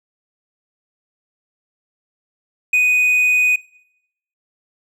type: tone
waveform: triangle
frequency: 2489 Hz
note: D#7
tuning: in tune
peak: -10 dBFS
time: 2.73-3.56 s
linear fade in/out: 5 ms
effects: noise-tail reverb RT60 0.8 s tail -22 dB re dry